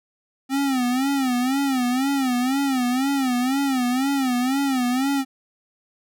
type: tone with vibrato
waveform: square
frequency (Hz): 261.6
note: C4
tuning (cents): 0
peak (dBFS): -20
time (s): 0.49-5.25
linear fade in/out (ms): 50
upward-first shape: sine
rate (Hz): 2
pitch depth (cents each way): 120
effects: none